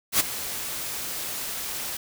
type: noise with ADSR envelope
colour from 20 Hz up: white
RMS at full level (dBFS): -18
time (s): 0.12-1.97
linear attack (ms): 79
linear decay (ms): 15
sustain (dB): -14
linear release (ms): 5
effects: none

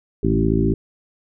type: harmonic tone with a mistuned harmonic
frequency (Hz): 55.1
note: A1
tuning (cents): +3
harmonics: 1 / 2 / 3 / 4 / 5 / 6 / 7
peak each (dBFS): -23 / -23 / -23 / -23 / -23 / -23 / -23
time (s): 0.23-0.74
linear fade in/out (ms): 5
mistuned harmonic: 3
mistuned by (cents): -37
effects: none

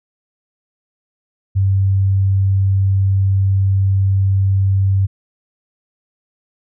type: tone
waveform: sine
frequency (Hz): 97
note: G2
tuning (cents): -18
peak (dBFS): -11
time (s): 1.55-5.07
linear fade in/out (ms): 20
effects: none

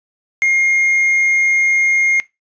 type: tone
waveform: triangle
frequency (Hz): 2132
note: C7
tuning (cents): +32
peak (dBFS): -9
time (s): 0.42-2.2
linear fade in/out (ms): 0
effects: noise-tail reverb RT60 0.2 s tail -20 dB re dry + resampled to 16000 Hz

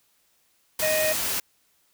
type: noise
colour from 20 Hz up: white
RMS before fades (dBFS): -27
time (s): 0.79-1.4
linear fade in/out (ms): 5
type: harmonic tone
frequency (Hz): 622.3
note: D#5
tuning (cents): 0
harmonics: 1 / 3 / 4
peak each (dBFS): -23 / -31 / -32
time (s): 0.82-1.13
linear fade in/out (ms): 10
effects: white hiss -66 dBFS RMS until 1.93 s

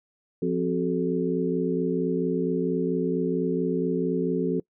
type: harmonic tone with a mistuned harmonic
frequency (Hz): 87.31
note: F2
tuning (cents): 0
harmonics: 2 / 3 / 4 / 5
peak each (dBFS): -28 / -28 / -28 / -28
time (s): 0.42-4.6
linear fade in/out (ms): 5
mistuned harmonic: 4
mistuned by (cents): +110
effects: noise-tail reverb RT60 0.1 s tail -24 dB re dry

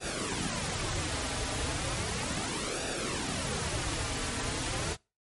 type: noise with flanger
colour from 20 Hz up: pink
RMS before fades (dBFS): -33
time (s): 0-4.97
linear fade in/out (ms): 50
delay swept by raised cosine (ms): 0.94 to 5.64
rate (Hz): 0.35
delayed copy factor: -0.65
effects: noise-tail reverb RT60 0.3 s tail -26 dB re dry + MP3 48 kbps

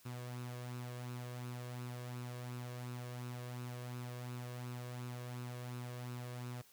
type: tone with flanger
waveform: sawtooth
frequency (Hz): 123.1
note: B2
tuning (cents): -5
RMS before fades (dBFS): -45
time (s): 0.05-6.62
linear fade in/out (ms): 10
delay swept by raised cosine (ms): 0.75 to 1.85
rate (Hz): 2.8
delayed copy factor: +0.5
effects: white hiss -65 dBFS RMS until 6.72 s

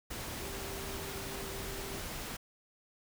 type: tone in noise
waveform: sine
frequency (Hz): 392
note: G4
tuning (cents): 0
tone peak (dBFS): -46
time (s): 0.41-1.98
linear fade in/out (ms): 10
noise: pink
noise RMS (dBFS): -41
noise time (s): 0.1-2.37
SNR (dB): -8
effects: none

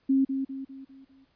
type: tone with echo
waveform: sine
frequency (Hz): 268.8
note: C4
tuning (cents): +47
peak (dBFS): -19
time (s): 0.09-0.25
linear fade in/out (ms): 10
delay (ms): 200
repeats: 5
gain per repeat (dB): -7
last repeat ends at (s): 1.25
effects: pink hiss -69 dBFS RMS until 1.35 s + resampled to 11025 Hz

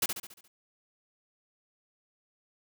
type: noise with echo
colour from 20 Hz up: white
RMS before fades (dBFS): -27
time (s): 0.02-0.06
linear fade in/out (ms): 5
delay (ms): 70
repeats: 6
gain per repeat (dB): -6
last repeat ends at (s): 0.48
effects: none

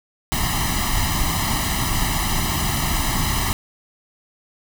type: noise with comb filter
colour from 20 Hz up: pink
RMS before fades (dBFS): -21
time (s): 0.32-3.53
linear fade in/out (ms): 0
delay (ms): 1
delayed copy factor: +1
effects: none

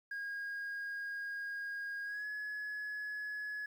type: tone with pitch glide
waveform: sine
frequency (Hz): 1632 to 1693.5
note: G#6 to G#6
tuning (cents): -31 to +33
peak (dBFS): -36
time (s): 0.11-3.66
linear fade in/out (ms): 5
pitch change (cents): +64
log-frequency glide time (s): 2.04-2.26
effects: tanh soft clip ceiling -37 dBFS + 11-bit

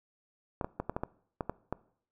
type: clicks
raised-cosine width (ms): 1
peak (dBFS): -18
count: 9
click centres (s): 0.612 / 0.645 / 0.8 / 0.896 / 0.965 / 1.035 / 1.408 / 1.496 / 1.726
effects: noise-tail reverb RT60 0.6 s tail -21 dB re dry

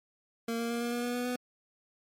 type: tone with pitch steps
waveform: 25% pulse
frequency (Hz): 230.5 / 232.9 / 235.3 / 237.8 / 240.3 / 242.8 / 245.3 / 247.9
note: A#3 / A#3 / A#3 / A#3 / B3 / B3 / B3 / B3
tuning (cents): -19 / -1 / +16 / +35 / -47 / -29 / -12 / +7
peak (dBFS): -27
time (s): 0.48-1.36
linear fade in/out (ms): 5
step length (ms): 110
effects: MP3 64 kbps

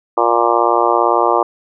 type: harmonic tone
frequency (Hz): 117.8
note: A#2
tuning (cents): +19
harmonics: 3 / 4 / 5 / 6 / 7 / 8 / 9 / 10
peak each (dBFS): -19 / -19 / -19 / -19 / -19 / -19 / -19 / -19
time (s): 0.17-1.43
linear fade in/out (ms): 5
effects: none

